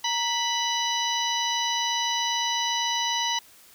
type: harmonic tone with a mistuned harmonic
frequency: 987.8 Hz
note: B5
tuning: in tune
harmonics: 1 / 2 / 3 / 4 / 5 / 6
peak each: -28 / -33 / -29 / -31 / -38 / -32 dBFS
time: 0.04-3.39 s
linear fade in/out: 5 ms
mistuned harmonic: 1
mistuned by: -95 cents
effects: white hiss -53 dBFS RMS until 3.74 s